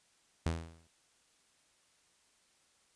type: tone with exponential decay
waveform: sawtooth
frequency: 82.41 Hz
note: E2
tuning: in tune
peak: -25 dBFS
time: 0.46-0.87 s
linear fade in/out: 0 ms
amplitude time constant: 88 ms
effects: white hiss -70 dBFS RMS until 2.95 s + resampled to 22050 Hz